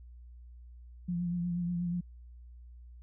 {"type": "tone with vibrato", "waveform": "sine", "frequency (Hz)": 174.61, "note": "F3", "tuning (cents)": 0, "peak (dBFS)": -30, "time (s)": [1.08, 2.01], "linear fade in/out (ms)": 10, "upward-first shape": "triangle", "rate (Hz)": 8.3, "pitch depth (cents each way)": 40, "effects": ["added 60 Hz sine -48 dBFS peak until 3.02 s"]}